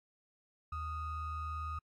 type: ring-modulated tone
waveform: triangle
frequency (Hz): 660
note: E5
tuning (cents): +2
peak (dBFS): -32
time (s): 0.72-1.79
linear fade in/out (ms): 5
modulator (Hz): 581
effects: AAC 64 kbps

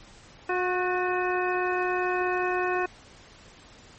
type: harmonic tone with a mistuned harmonic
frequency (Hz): 362.5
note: F#4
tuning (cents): -35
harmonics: 1 / 2 / 3 / 4 / 5 / 7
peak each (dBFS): -27 / -30 / -32 / -33 / -34 / -35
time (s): 0.49-2.86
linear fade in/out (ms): 5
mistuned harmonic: 4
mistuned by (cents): +41
effects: pink hiss -51 dBFS RMS until 3.98 s + MP3 32 kbps

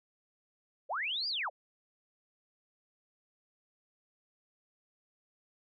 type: linear two-way sweep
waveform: sine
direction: up then down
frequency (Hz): 464.8 to 4966 to 464.8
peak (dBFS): -32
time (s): 0.89-1.5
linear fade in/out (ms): 20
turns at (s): 1.28
effects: none

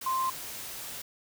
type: tone in noise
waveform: sine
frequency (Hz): 1046.5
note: C6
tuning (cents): 0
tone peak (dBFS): -26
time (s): 0.06-0.3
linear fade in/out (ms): 5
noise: white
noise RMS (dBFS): -40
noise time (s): 0.01-1.02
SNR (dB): +11
effects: none

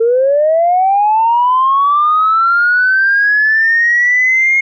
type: linear sweep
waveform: sine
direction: up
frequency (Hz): 447.1 to 2156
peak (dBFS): -7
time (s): 0-4.61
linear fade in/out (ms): 10
effects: tanh soft clip ceiling -3 dBFS

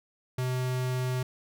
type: tone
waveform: square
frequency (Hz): 127.4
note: C3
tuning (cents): -46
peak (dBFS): -28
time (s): 0.38-1.23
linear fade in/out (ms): 5
effects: none

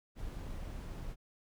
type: noise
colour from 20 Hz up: brown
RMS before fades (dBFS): -42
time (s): 0.15-1.16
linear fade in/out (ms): 50
effects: none

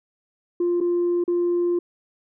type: tone with dropouts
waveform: sine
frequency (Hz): 349.2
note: F4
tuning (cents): 0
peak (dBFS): -17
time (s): 0.6-1.79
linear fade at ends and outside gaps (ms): 5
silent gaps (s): 0.804-0.81 / 1.24-1.278
effects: tanh soft clip ceiling -16 dBFS

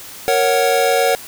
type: chord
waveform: square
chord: F# major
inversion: first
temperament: equal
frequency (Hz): 466.2 / 554.4 / 740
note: A#4 / C#5 / F#5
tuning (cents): 0 / 0 / 0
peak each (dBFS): -18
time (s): 0.28-1.15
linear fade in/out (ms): 0
effects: white hiss -35 dBFS RMS until 1.27 s

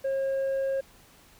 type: tone with tanh clipping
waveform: sine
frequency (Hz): 540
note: C#5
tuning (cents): -45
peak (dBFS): -26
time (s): 0.04-0.81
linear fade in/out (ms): 10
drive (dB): 3
effects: pink hiss -56 dBFS RMS until 1.39 s

